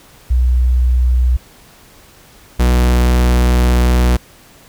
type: tone pair in turn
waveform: sine / 45% pulse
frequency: 62 / 61.25 Hz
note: B1 / B1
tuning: +7 / -14 cents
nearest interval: unison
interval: 21 cents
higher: first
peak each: -9 dBFS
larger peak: neither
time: 0.3-1.37 / 2.59-4.17 s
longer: second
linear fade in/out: 10 ms
effects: pink hiss -44 dBFS RMS until 4.68 s